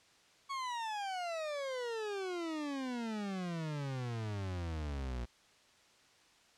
40% pulse exponential sweep, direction down, 1118 to 58 Hz, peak -36 dBFS, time 0.49-5.26 s, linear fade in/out 20 ms, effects white hiss -65 dBFS RMS until 6.57 s + low-pass 6000 Hz 12 dB/octave

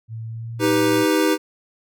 sine tone with pitch glide, 112.7 to 117.21 Hz, A2 to A#2, +42 to +10 cents, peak -28 dBFS, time 0.08-1.06 s, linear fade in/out 50 ms, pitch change +68 cents, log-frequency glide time 0.28-0.68 s
square chord, Eb augmented, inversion none, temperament equal with one note detuned, 313.3 / 392 / 493.9 Hz, Eb4 / G4 / B4, +12 / 0 / 0 cents, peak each -19 / -22 / -23 dBFS, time 0.59-1.38 s, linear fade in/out 50 ms
effects none

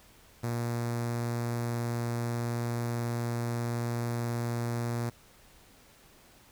sawtooth tone with notch filter, 118.4 Hz, A#2, 27 cents sharp, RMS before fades -32 dBFS, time 0.43-5.1 s, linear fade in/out 10 ms, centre 3000 Hz, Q 1.3, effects pink hiss -58 dBFS RMS until 6.51 s

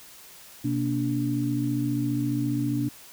sine tone cluster, 127.2 / 235.4 / 290.2 Hz, C3 / A#3 / D4, -48 / +17 / -21 cents, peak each -28 / -31 / -26 dBFS, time 0.64-2.89 s, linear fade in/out 10 ms, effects white hiss -48 dBFS RMS until 3.12 s

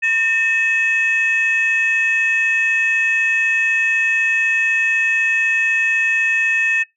sine tone pair together, 1812 / 2568 Hz, A#6 / E7, -50 / -46 cents, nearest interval tritone, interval 604 cents, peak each -16 dBFS, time 0.02-6.84 s, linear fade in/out 20 ms, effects noise-tail reverb RT60 0.2 s tail -26 dB re dry + tanh soft clip ceiling -9 dBFS

